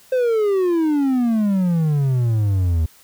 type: exponential sweep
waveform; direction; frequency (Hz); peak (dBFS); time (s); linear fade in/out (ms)
triangle; down; 523.3 to 77.78; -13; 0.12-2.86; 5
effects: white hiss -50 dBFS RMS until 3.03 s